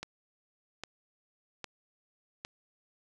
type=click train; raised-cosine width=0.2 ms; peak=-21 dBFS; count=4; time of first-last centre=0.03-2.449 s; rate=1.24 Hz; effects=none